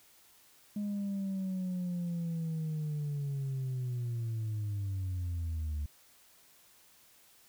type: linear sweep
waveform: sine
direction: down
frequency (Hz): 207.7 to 72.2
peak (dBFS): -30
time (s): 0.76-5.86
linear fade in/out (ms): 5
effects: tanh soft clip ceiling -31 dBFS + white hiss -62 dBFS RMS until 7.48 s